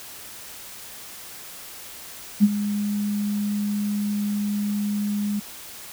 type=tone with ADSR envelope; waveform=sine; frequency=206 Hz; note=G#3; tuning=14 cents flat; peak=-9 dBFS; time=2.4-5.4 s; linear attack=36 ms; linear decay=41 ms; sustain=-13 dB; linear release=10 ms; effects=white hiss -40 dBFS RMS until 5.92 s